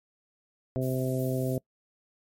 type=harmonic tone; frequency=129.7 Hz; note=C3; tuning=15 cents flat; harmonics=1 / 2 / 3 / 4 / 5; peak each=-29 / -32 / -34 / -35 / -36 dBFS; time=0.76-1.58 s; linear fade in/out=0 ms
type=noise; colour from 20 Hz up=violet; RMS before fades=-44 dBFS; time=0.81-1.58 s; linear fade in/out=20 ms
effects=noise-tail reverb RT60 0.1 s tail -24 dB re dry + MP3 64 kbps